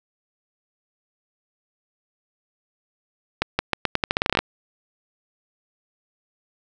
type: accelerating click train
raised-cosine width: 0.3 ms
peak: -3 dBFS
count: 15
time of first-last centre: 3.42-4.39 s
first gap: 170 ms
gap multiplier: 0.84
effects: none